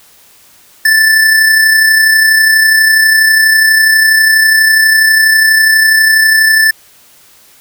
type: tone with amplitude modulation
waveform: square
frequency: 1760 Hz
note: A6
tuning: in tune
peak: -4 dBFS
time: 0.85-6.71 s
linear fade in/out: 5 ms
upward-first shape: sine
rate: 32.2 Hz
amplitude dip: 35%
effects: white hiss -43 dBFS RMS until 7.6 s